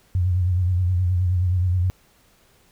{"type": "tone with vibrato", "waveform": "sine", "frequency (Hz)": 90.3, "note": "F#2", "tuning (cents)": -42, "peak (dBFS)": -17, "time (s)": [0.15, 1.9], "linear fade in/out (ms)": 0, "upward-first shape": "sine", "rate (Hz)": 9.5, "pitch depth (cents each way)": 63, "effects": ["pink hiss -58 dBFS RMS until 2.71 s"]}